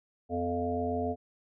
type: harmonic tone with a mistuned harmonic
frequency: 87.4 Hz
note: F2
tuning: 2 cents sharp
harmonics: 1 / 3 / 5 / 7 / 8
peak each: -37 / -34 / -34 / -38 / -34 dBFS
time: 0.29-1.16 s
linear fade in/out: 50 ms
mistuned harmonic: 3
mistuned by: -61 cents
effects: none